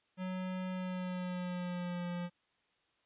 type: tone with pitch glide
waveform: square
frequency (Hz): 185 to 175.63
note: F#3 to F3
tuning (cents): 0 to +10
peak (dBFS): -37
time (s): 0.17-2.3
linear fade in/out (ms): 50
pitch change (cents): -90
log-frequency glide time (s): 0.71-2.07
effects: white hiss -75 dBFS RMS until 3.05 s + resampled to 8000 Hz